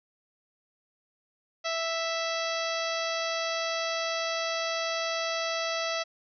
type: harmonic tone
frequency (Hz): 659.3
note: E5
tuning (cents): 0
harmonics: 1 / 2 / 3 / 4 / 5 / 6 / 7 / 8 / 9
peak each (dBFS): -32 / -35 / -37 / -38 / -39 / -40 / -40 / -41 / -42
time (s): 1.64-6.04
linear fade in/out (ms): 20
effects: none